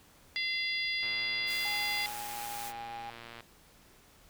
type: harmonic tone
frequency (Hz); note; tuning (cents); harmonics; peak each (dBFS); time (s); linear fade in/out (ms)
686; F5; -31; 3 / 4 / 5 / 6 / 7; -33 / -41 / -38 / -44 / -37; 0.36-2.06; 0
type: click train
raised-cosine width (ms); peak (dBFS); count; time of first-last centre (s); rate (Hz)
0.3; -30; 279; 1.03-3.406; 117
type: high-pass noise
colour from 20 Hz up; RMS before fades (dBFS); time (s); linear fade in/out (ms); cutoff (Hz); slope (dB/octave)
white; -43; 1.46-2.73; 50; 960; 48
type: tone with pitch glide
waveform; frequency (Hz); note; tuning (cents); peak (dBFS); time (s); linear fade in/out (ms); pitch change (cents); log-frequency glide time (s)
triangle; 830.6 to 812.1; G#5 to G#5; 0 to -39; -38; 1.65-3.1; 2; -39; 2.02-2.8
effects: pink hiss -60 dBFS RMS until 4.29 s